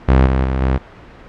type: tone with level steps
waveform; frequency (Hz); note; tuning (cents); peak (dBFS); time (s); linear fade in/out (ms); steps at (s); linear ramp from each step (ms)
sawtooth; 65.41; C2; 0; -4 / -9 / -12 / -9; 0.08-0.78; 10; 0.26 / 0.44 / 0.61; 2
effects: pink hiss -39 dBFS RMS until 1.28 s + low-pass 2000 Hz 12 dB/octave